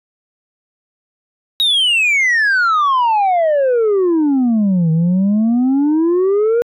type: exponential two-way sweep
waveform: sine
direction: down then up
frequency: 3834 to 157.7 to 483 Hz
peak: -8 dBFS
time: 1.6-6.62 s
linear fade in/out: 0 ms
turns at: 4.91 s
effects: tanh soft clip ceiling -10 dBFS